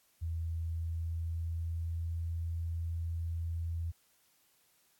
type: tone with pitch glide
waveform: sine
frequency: 82.41 to 83.37 Hz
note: E2 to E2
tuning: 0 to +20 cents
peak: -33 dBFS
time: 0.21-3.92 s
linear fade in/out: 20 ms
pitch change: +20 cents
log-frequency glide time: 0.62-2.22 s
effects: white hiss -70 dBFS RMS until 4.99 s + AAC 64 kbps

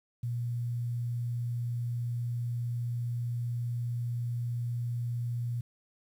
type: tone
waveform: sine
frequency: 119.6 Hz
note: A#2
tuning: 45 cents sharp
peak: -30 dBFS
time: 0.23-5.61 s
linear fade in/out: 5 ms
effects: 10-bit

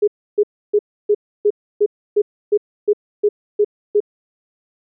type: tone bursts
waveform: sine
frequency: 415.3 Hz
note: G#4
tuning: in tune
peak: -10 dBFS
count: 12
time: 0.02-4.004 s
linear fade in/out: 10 ms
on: 57 ms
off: 300 ms
effects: none

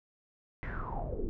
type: noise with low-pass filter sweep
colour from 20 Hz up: brown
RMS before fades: -36 dBFS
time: 0.63-1.29 s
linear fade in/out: 0 ms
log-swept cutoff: 2100 to 320 Hz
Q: 9.3
effects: none

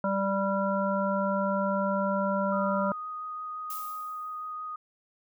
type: harmonic tone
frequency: 196 Hz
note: G3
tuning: in tune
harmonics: 1 / 3 / 5 / 7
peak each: -29 / -29 / -32 / -33 dBFS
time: 0.04-2.92 s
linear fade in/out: 2 ms
type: tone with vibrato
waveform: sine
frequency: 1244.5 Hz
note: D#6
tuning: in tune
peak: -34 dBFS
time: 2.52-4.76 s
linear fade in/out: 5 ms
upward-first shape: sine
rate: 5.8 Hz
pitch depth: 8 cents each way
type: noise with exponential decay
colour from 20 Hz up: violet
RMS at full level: -37 dBFS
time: 3.7-4.53 s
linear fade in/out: 2 ms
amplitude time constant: 180 ms
effects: none

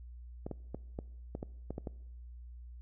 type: clicks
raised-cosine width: 2 ms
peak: -25 dBFS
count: 9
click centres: 0.465 / 0.513 / 0.746 / 0.989 / 1.351 / 1.429 / 1.706 / 1.781 / 1.872 s
effects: noise-tail reverb RT60 0.9 s tail -22 dB re dry + added 60 Hz sine -46 dBFS peak until 2.81 s

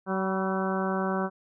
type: harmonic tone with a mistuned harmonic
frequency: 190 Hz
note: F#3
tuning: 46 cents sharp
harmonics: 1 / 2 / 3 / 4 / 5 / 6 / 7 / 8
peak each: -29 / -32 / -34 / -35 / -36 / -37 / -37 / -38 dBFS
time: 0.06-1.3 s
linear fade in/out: 50 ms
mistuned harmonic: 5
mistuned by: +37 cents
effects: none

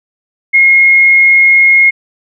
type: tone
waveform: sine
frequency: 2152 Hz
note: C7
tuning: 48 cents sharp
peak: -3 dBFS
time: 0.53-1.91 s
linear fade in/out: 20 ms
effects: none

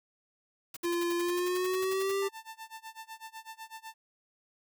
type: noise bursts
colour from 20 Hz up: white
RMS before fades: -42 dBFS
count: 16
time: 0.74-2.117 s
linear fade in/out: 5 ms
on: 27 ms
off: 63 ms
type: tone with pitch glide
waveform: square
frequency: 344.9 to 393.9 Hz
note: F4 to G4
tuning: -22 to +8 cents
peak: -29 dBFS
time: 0.83-2.29 s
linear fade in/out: 20 ms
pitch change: +230 cents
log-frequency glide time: 1.17-2.17 s
type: tone with tremolo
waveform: sawtooth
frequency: 890 Hz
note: A5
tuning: 20 cents sharp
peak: -37 dBFS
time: 2.22-3.94 s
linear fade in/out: 2 ms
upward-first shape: sine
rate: 8 Hz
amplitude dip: 95%
effects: none

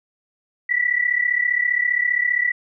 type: tone pair together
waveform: sine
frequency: 1940.4 / 1975.5 Hz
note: B6 / B6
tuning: -31 / 0 cents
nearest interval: unison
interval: 31 cents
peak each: -20 dBFS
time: 0.69-2.52 s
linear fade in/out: 10 ms
effects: none

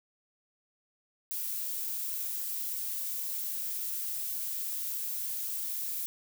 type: noise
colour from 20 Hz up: violet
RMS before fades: -35 dBFS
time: 1.31-6.06 s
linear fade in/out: 0 ms
effects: none

